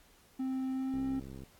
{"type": "tone with pitch glide", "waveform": "triangle", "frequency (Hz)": [262, 266], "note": ["C4", "C4"], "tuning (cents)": [2, 29], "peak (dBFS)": -30, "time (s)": [0.39, 1.2], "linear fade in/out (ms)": 10, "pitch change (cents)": 27, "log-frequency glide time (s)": [0.71, 1.05]}
{"type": "click train", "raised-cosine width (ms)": 3, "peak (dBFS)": -34, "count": 34, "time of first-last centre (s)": [0.94, 1.435], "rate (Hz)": 66.6}
{"effects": ["pink hiss -63 dBFS RMS until 1.59 s", "AAC 64 kbps"]}